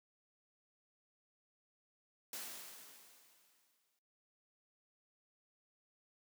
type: noise with exponential decay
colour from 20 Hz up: white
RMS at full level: -44 dBFS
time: 2.33-3.99 s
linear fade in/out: 2 ms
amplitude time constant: 360 ms
effects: noise-tail reverb RT60 0.3 s tail -19 dB re dry + high-pass 200 Hz 12 dB/octave